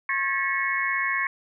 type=tone cluster; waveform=sine; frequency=1082 / 1623 / 1739 / 1914 / 2196 Hz; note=C#6 / G#6 / A6 / A#6 / C#7; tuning=-42 / -40 / -21 / +45 / -17 cents; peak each=-29 / -35 / -30 / -29 / -27 dBFS; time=0.09-1.27 s; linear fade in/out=2 ms; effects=none